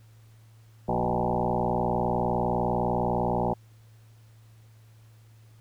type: tone with frequency modulation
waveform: sine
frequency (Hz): 493.9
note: B4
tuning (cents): 0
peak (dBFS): -23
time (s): 0.88-3.54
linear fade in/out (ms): 10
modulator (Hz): 59.9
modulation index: 6.7
effects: added 111 Hz sine -51 dBFS peak until 5.6 s + pink hiss -64 dBFS RMS until 5.6 s